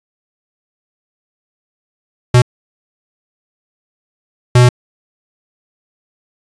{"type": "tone bursts at uneven times", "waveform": "square", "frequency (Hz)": 123.47, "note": "B2", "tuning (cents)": 0, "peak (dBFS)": -5, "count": 2, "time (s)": [[2.34, 2.42], [4.55, 4.69]], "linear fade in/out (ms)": 5, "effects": ["resampled to 22050 Hz", "7-bit"]}